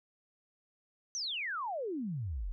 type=exponential sweep; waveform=sine; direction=down; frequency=6272 to 37.57 Hz; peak=-34 dBFS; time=1.15-2.52 s; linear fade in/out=0 ms; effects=none